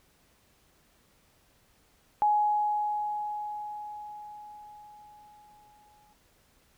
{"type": "tone with exponential decay", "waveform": "sine", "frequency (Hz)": 838, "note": "G#5", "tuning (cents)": 15, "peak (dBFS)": -20, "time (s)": [2.22, 6.13], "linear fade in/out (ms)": 0, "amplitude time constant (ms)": 850, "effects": ["pink hiss -65 dBFS RMS until 6.77 s"]}